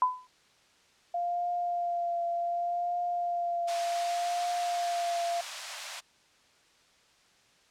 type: tone with exponential decay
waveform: sine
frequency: 1006 Hz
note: B5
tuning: 32 cents sharp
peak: -18 dBFS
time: 0.02-0.27 s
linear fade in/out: 1 ms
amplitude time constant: 54 ms
type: tone with vibrato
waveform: sine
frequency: 696 Hz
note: F5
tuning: 6 cents flat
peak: -28 dBFS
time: 1.14-5.41 s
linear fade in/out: 5 ms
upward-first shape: triangle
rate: 0.67 Hz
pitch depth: 23 cents each way
type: high-pass noise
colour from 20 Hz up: white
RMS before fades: -36 dBFS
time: 3.67-6.01 s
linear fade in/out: 20 ms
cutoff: 560 Hz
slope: 96 dB/octave
effects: white hiss -63 dBFS RMS until 7.7 s + low-pass 6000 Hz 12 dB/octave